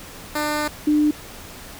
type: tone pair in turn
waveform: 10% pulse / sine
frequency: 299.7 / 299.7 Hz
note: D4 / D4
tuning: +35 / +35 cents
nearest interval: unison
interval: 0 cents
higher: neither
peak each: -13 / -14 dBFS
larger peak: first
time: 0.35-0.68 / 0.87-1.11 s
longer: first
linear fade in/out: 5 ms
effects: pink hiss -39 dBFS RMS until 1.79 s